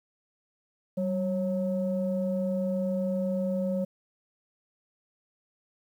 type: tone pair together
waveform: sine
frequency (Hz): 191.61 / 547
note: G3 / C#5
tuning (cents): -39 / -23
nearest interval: octave + tritone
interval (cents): 1816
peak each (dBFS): -27 / -29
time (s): 0.97-3.85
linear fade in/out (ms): 10
effects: tanh soft clip ceiling -19 dBFS + 10-bit